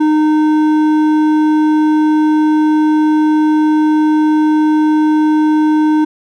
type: tone with hard clipping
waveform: sine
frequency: 307.2 Hz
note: D#4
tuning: 22 cents flat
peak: -10 dBFS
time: 0-6.05 s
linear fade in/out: 10 ms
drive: 8 dB
effects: none